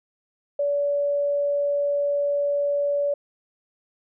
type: tone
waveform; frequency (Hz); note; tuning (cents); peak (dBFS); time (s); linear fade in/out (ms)
sine; 573; D5; -43; -20; 0.59-3.14; 5
effects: none